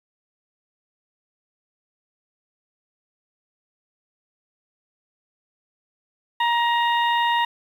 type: harmonic tone with a mistuned harmonic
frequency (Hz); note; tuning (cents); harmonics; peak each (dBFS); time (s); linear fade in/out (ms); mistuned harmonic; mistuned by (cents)
943; A#5; +20; 1 / 2 / 3 / 4; -19 / -25 / -29 / -31; 6.4-7.45; 5; 4; -36
effects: 8-bit